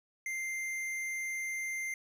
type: tone with tanh clipping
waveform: sine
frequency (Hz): 2093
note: C7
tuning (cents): 0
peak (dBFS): -36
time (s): 0.26-1.94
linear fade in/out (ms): 2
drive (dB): 14
effects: none